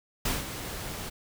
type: noise with ADSR envelope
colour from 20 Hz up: pink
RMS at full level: -27 dBFS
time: 0.25-1.1 s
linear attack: 6 ms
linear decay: 180 ms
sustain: -10 dB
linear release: 16 ms
effects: none